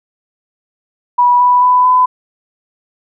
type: tone with pitch steps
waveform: sine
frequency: 977 / 986.6 / 996.4 / 1006.2 Hz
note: B5 / B5 / B5 / B5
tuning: -19 / -2 / +15 / +32 cents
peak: -6 dBFS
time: 1.18-2.06 s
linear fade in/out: 10 ms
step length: 220 ms
effects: none